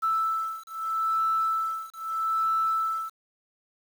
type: beating tone pair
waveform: sine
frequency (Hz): 1318.5 / 1319.29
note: E6 / E6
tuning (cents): 0 / +1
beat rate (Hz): 0.79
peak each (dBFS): -27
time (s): 0.02-3.1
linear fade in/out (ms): 20
effects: tanh soft clip ceiling -17 dBFS + 8-bit